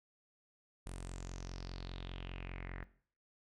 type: tone with low-pass filter sweep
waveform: sawtooth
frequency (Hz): 45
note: F#1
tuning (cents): -47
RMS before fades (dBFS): -45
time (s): 0.86-2.84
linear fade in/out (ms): 0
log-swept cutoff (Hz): 9700 to 1800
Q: 5.1
effects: noise-tail reverb RT60 0.5 s tail -17 dB re dry